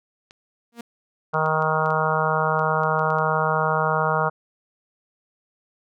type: clicks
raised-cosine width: 0.2 ms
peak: -28 dBFS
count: 11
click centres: 0.309 / 1.341 / 1.461 / 1.623 / 1.86 / 1.905 / 2.593 / 2.835 / 2.993 / 3.104 / 3.186 s
type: tone with exponential growth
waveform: sawtooth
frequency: 234.8 Hz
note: A#3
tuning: 13 cents sharp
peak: -27 dBFS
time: 0.72-0.81 s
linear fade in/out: 5 ms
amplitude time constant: 19 ms
type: harmonic tone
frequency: 156.9 Hz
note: D#3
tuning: 15 cents sharp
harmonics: 1 / 3 / 4 / 5 / 6 / 7 / 8 / 9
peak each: -27 / -27 / -27 / -27 / -27 / -27 / -27 / -27 dBFS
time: 1.33-4.3 s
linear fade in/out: 20 ms
effects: none